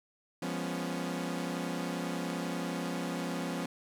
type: chord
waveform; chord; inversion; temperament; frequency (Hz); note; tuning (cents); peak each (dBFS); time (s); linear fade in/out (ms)
sawtooth; C# dominant seventh; first; equal with one note detuned; 174.61 / 205.1 / 246.9 / 277.2; E#3 / G#3 / B3 / C#4; 0 / -21 / 0 / 0; -33 / -39 / -35 / -35; 0.42-3.66; 5
effects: low-pass 12000 Hz 12 dB/octave + 11-bit